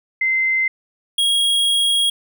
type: tone pair in turn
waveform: sine / square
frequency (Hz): 2072 / 3289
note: C7 / G#7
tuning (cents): -17 / -18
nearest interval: minor sixth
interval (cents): 799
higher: second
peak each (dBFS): -15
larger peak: neither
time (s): 0.21-0.68 / 1.18-2.1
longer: second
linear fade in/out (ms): 5
effects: none